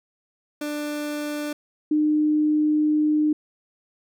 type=tone pair in turn; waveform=30% pulse / sine; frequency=296.1 / 303.4 Hz; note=D4 / D#4; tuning=+14 / -44 cents; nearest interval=unison; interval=42 cents; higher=second; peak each=-24 / -17 dBFS; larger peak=second; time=0.61-1.53 / 1.91-3.33 s; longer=second; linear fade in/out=5 ms; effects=none